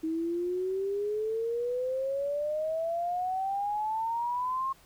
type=exponential sweep; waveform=sine; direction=up; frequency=316.6 to 1080 Hz; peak=-28 dBFS; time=0.03-4.73 s; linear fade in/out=10 ms; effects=pink hiss -59 dBFS RMS until 4.85 s